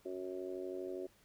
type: harmonic tone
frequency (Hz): 92.5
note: F#2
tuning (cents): 0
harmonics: 3 / 4 / 5 / 6 / 7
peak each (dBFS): -49 / -41 / -53 / -48 / -51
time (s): 0.05-1.07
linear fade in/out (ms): 10
effects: pink hiss -68 dBFS RMS until 1.24 s